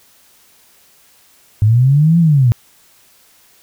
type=linear two-way sweep; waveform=sine; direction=up then down; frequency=101.8 to 172.5 to 113.7 Hz; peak=-7 dBFS; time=1.62-2.52 s; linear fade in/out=0 ms; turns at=2.19 s; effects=white hiss -50 dBFS RMS until 3.62 s